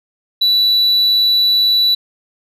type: tone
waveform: sine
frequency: 3951 Hz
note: B7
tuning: in tune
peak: -7 dBFS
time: 0.41-1.95 s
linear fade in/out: 10 ms
effects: tanh soft clip ceiling -9 dBFS